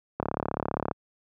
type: click train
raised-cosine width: 1 ms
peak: -13 dBFS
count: 26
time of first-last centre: 0.2-0.912 s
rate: 35.1 Hz
effects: high-pass 80 Hz 12 dB/octave